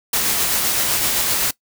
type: noise with tremolo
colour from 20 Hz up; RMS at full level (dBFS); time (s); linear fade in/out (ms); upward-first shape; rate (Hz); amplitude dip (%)
white; -18; 0.13-1.51; 5; sine; 7.8; 25
effects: noise-tail reverb RT60 0.1 s tail -20 dB re dry